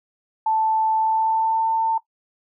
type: tone with pitch glide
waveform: sine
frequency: 880 to 896.9 Hz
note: A5 to A5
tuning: 0 to +33 cents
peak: -17 dBFS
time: 0.46-1.98 s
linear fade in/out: 5 ms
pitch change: +33 cents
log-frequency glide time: 0.96-1.7 s
effects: noise-tail reverb RT60 0.1 s tail -17 dB re dry